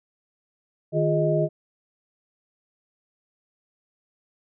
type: tone cluster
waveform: sine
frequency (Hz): 155.1 / 351 / 414.3 / 625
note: D#3 / F4 / G#4 / D#5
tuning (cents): -5 / +9 / -4 / +8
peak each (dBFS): -23 / -27 / -27 / -23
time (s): 0.92-1.49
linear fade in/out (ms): 50
effects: none